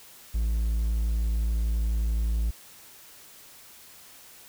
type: tone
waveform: triangle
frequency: 55.8 Hz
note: A1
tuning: 25 cents sharp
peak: -21 dBFS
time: 0.34-2.51 s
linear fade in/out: 10 ms
effects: white hiss -50 dBFS RMS until 4.48 s